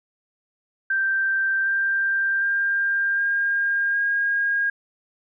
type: tone with pitch steps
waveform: sine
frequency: 1568 / 1582.6 / 1597.3 / 1612.1 / 1627.1 Hz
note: G6 / G6 / G6 / G6 / G#6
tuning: 0 / +16 / +32 / +48 / -36 cents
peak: -19 dBFS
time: 0.9-4.7 s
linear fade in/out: 5 ms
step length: 760 ms
effects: none